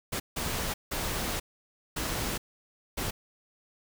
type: noise bursts at uneven times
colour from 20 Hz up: pink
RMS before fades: -32 dBFS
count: 5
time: 0.12-0.2 / 0.36-0.74 / 0.91-1.4 / 1.96-2.38 / 2.97-3.11 s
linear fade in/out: 10 ms
effects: none